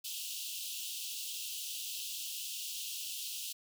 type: high-pass noise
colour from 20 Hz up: pink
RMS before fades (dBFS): -41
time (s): 0.04-3.53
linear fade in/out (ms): 10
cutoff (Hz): 2700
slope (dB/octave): 96
effects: none